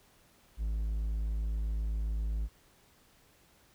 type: tone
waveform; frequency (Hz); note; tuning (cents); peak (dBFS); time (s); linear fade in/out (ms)
triangle; 53.8; A1; -38; -28; 0.57-2.49; 50
effects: pink hiss -64 dBFS RMS until 3.74 s